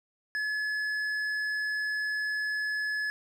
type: tone with hard clipping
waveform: sine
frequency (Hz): 1708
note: G#6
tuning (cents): +48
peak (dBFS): -30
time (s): 0.35-3.1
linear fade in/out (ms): 0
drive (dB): 6
effects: none